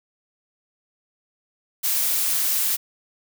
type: noise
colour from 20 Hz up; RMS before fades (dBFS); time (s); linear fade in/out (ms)
blue; -22; 1.83-2.77; 20
effects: none

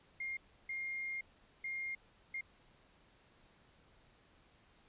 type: tone bursts at uneven times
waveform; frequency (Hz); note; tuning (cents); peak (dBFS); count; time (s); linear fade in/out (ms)
sine; 2124; C7; +25; -38; 4; 0.2-0.37 / 0.69-1.21 / 1.64-1.95 / 2.34-2.41; 5
effects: pink hiss -67 dBFS RMS until 4.88 s + resampled to 8000 Hz

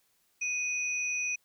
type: tone pair together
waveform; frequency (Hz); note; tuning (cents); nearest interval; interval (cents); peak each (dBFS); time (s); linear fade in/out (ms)
sine; 2489 / 5926; D#7 / F#8; 0 / +2; octave + minor third; 1502; -30 / -36; 0.41-1.36; 10
effects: white hiss -71 dBFS RMS until 1.44 s

